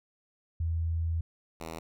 sine / 5% pulse tone pair in turn, 82.41 / 81.23 Hz, E2 / E2, 0 / -25 cents, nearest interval unison, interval 25 cents, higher first, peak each -27 dBFS, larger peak neither, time 0.6-1.21 / 1.6-1.79 s, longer first, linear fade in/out 5 ms, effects none

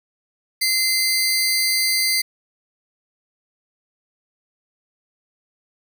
sawtooth tone pair together, 2069 / 4676 Hz, C7 / D8, -20 / -8 cents, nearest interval octave + major second, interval 1412 cents, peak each -17 dBFS, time 0.61-2.22 s, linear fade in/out 10 ms, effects none

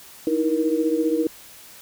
sine tone cluster, 310.6 / 325.6 / 473.2 Hz, D#4 / E4 / A#4, -3 / -21 / +26 cents, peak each -23 dBFS, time 0.27-1.27 s, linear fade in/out 2 ms, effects white hiss -45 dBFS RMS until 1.81 s

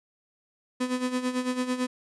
35% pulse tone with tremolo, 252 Hz, B3, 35 cents sharp, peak -22 dBFS, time 0.8-1.87 s, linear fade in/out 10 ms, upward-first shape sine, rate 9 Hz, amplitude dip 70%, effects resampled to 24000 Hz

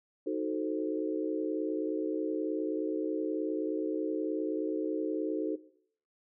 sine chord, D# diminished seventh, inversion none, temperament equal, 311.1 / 370 / 440 / 523.3 Hz, D#4 / F#4 / A4 / C5, 0 / 0 / 0 / 0 cents, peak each -34 / -35 / -35 / -40 dBFS, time 0.26-5.56 s, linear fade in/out 10 ms, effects noise-tail reverb RT60 0.6 s tail -17 dB re dry

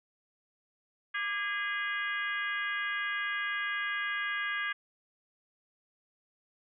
harmonic tone with a mistuned harmonic, 410.4 Hz, G#4, 21 cents flat, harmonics 3 / 4 / 5 / 6 / 7 / 8, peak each -39 / -33 / -37 / -44 / -44 / -46 dBFS, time 1.14-4.73 s, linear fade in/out 10 ms, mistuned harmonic 3, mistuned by -63 cents, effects none

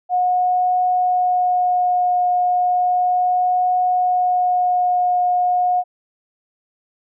sine tone with vibrato, 724 Hz, F#5, 38 cents flat, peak -14 dBFS, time 0.09-5.84 s, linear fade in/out 50 ms, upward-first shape triangle, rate 0.34 Hz, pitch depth 12 cents each way, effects none

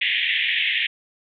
pink band-pass noise, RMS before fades -22 dBFS, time 0.01-0.87 s, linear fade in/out 10 ms, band 1800 to 3500 Hz, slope 96 dB/octave, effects none

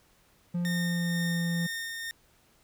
triangle tone with pitch glide, 174.61 to 170.42 Hz, F3 to F3, 0 to -42 cents, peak -25 dBFS, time 0.54-1.67 s, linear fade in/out 10 ms, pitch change -42 cents, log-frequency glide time 0.65-1.36 s
sawtooth tone with tremolo, 1829 Hz, A#6, 33 cents flat, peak -29 dBFS, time 0.65-2.11 s, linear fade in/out 0 ms, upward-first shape sine, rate 2.1 Hz, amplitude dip 30%
effects pink hiss -64 dBFS RMS until 2.63 s

